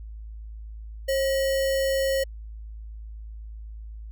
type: tone with sample-and-hold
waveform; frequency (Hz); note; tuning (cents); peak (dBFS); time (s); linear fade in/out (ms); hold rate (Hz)
sine; 539; C#5; -49; -21; 1.08-2.24; 10; 2450
effects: added 54 Hz sine -36 dBFS peak until 4.11 s